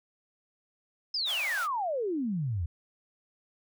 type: exponential sweep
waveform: sine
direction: down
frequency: 5274 to 77.2 Hz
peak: -28 dBFS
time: 1.14-2.66 s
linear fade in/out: 5 ms
type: high-pass noise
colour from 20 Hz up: pink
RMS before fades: -40 dBFS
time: 1.25-1.68 s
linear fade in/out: 50 ms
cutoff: 570 Hz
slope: 96 dB/octave
effects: none